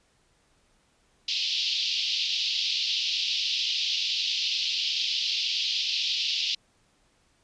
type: band-pass noise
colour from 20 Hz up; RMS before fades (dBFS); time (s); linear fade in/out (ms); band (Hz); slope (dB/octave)
pink; -28; 1.28-6.55; 5; 2800 to 5100; 48
effects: pink hiss -66 dBFS RMS until 7.43 s + resampled to 22050 Hz